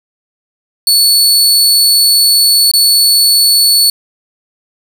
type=tone with dropouts; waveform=sawtooth; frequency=4435 Hz; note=C#8; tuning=in tune; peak=-3 dBFS; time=0.87-3.9 s; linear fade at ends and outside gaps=2 ms; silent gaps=2.715-2.736 s; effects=7-bit